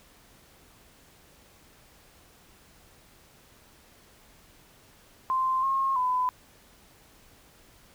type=tone with pitch steps; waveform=sine; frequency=1043 / 1077 / 1005 Hz; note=C6 / C6 / B5; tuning=-6 / +50 / +30 cents; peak=-23 dBFS; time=5.3-6.29 s; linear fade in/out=0 ms; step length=330 ms; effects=pink hiss -57 dBFS RMS until 7.94 s